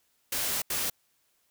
white noise bursts at uneven times, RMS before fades -30 dBFS, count 2, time 0.32-0.62 / 0.7-0.9 s, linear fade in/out 5 ms, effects white hiss -71 dBFS RMS until 1.5 s

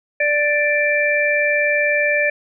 harmonic tone, 588 Hz, D5, 2 cents sharp, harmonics 1 / 3 / 4, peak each -19 / -19 / -19 dBFS, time 0.2-2.3 s, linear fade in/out 5 ms, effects none

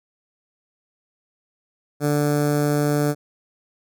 15% pulse tone with notch filter, 146.83 Hz, D3, in tune, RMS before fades -20 dBFS, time 2-3.15 s, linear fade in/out 50 ms, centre 2900 Hz, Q 0.6, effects none

